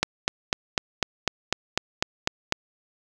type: click train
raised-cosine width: 0.2 ms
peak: -3 dBFS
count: 11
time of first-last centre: 0.03-2.524 s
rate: 4.01 Hz
effects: none